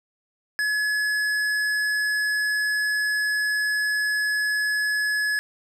sine tone with hard clipping, 1699 Hz, G#6, 39 cents sharp, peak -23 dBFS, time 0.59-5.39 s, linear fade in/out 0 ms, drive 11 dB, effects none

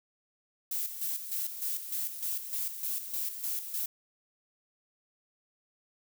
violet noise with tremolo, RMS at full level -33 dBFS, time 0.71-3.86 s, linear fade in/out 5 ms, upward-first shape square, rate 3.3 Hz, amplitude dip 60%, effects none

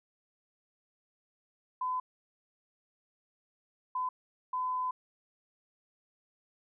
sine tone bursts at uneven times, 1012 Hz, B5, 42 cents sharp, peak -30 dBFS, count 3, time 1.81-2 / 3.95-4.09 / 4.53-4.91 s, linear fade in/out 5 ms, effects none

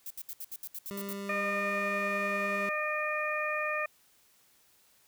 violet noise bursts, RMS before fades -40 dBFS, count 10, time 0.06-1.13 s, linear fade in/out 2 ms, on 44 ms, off 70 ms
25% pulse tone, 199.2 Hz, G3, 28 cents sharp, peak -33 dBFS, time 0.91-2.69 s, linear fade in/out 0 ms
harmonic tone, 608 Hz, D#5, 40 cents flat, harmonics 1 / 2 / 3 / 4, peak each -35 / -35 / -35 / -35 dBFS, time 1.29-3.86 s, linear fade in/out 5 ms
effects white hiss -65 dBFS RMS until 5.07 s

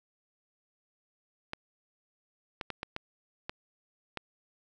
clicks, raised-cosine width 0.3 ms, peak -19 dBFS, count 7, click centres 1.534 / 2.612 / 2.703 / 2.831 / 2.964 / 3.495 / 4.173 s, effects none

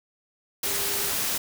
sine tone in noise, 400.5 Hz, G4, 37 cents sharp, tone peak -38 dBFS, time 0.66-1.1 s, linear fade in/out 5 ms, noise white, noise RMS -27 dBFS, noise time 0.63-1.38 s, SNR -14 dB, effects none

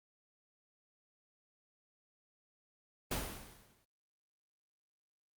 pink noise with exponential decay, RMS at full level -34 dBFS, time 3.11-3.85 s, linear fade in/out 5 ms, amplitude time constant 160 ms, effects Opus 24 kbps

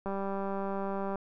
click train, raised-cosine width 1 ms, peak -22 dBFS, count 216, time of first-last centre 0.06-1.157 s, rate 196 Hz, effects none

